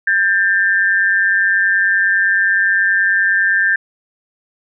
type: tone pair together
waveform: sine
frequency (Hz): 1594.4 / 1784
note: G6 / A6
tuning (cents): +29 / +23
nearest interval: major second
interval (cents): 194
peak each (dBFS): -14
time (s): 0.07-3.76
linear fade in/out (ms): 5
effects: none